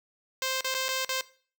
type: tone with dropouts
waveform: 5% pulse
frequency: 523.3 Hz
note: C5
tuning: in tune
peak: -16 dBFS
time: 0.42-1.21 s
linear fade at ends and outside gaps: 1 ms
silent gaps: 0.609-0.645 / 0.742-0.748 / 0.884-0.889 / 1.048-1.091 s
effects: noise-tail reverb RT60 0.4 s tail -17 dB re dry